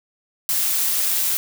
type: noise with amplitude modulation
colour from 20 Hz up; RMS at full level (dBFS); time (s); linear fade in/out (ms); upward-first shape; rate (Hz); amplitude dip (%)
blue; -19; 0.49-1.37; 0; sine; 176; 35
effects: none